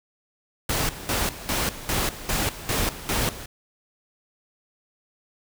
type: noise with tremolo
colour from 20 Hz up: pink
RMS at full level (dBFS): -24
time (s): 0.69-3.46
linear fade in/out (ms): 5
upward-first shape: square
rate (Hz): 2.5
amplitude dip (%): 80
effects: none